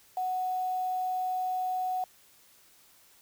sine tone with quantisation, 740 Hz, F#5, in tune, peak -28 dBFS, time 0.17-2.04 s, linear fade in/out 2 ms, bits 8, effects white hiss -60 dBFS RMS until 3.21 s

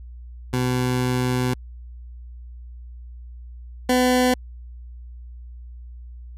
20% pulse tone pair in turn, 125.8 / 251.6 Hz, B2 / B3, +32 / +32 cents, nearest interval octave, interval 1200 cents, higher second, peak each -15 / -11 dBFS, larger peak second, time 0.53-1.54 / 3.89-4.34 s, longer first, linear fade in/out 5 ms, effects added 60 Hz sine -36 dBFS peak until 6.37 s + resampled to 32000 Hz

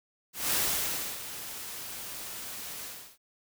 white noise with ADSR envelope, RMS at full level -27 dBFS, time 0.33-3.18 s, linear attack 200 ms, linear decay 650 ms, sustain -13 dB, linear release 350 ms, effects none

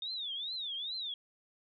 sine tone with vibrato, 3617 Hz, A7, 47 cents sharp, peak -36 dBFS, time 0.02-1.14 s, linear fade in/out 2 ms, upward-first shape triangle, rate 2.4 Hz, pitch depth 250 cents each way, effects none

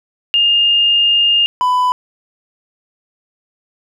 sine / triangle tone pair in turn, 2824 / 998.4 Hz, F7 / B5, +19 / +19 cents, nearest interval octave + tritone, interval 1800 cents, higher first, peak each -9 dBFS, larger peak neither, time 0.34-1.46 / 1.61-1.92 s, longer first, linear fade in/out 0 ms, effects none

